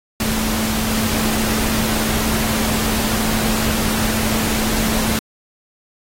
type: tone in noise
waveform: sine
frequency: 220 Hz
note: A3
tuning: in tune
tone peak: -21 dBFS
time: 0.2-5.19 s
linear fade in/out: 2 ms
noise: pink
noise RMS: -21 dBFS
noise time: 0.2-5.19 s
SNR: -3 dB
effects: AAC 48 kbps